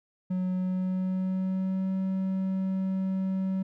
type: tone with pitch glide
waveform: triangle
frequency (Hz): 184 to 189.94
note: F#3 to F#3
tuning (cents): -9 to +46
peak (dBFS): -24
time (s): 0.3-3.63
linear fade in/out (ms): 10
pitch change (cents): +55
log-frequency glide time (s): 0.53-1.92
effects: none